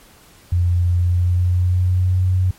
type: tone with pitch glide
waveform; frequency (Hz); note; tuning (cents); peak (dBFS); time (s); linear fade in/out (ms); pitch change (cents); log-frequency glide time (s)
sine; 87.9 to 92.16; F2 to F#2; +12 to -6; -13; 0.52-2.51; 5; +82; 0.95-2.26
effects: pink hiss -48 dBFS RMS until 2.58 s + MP3 64 kbps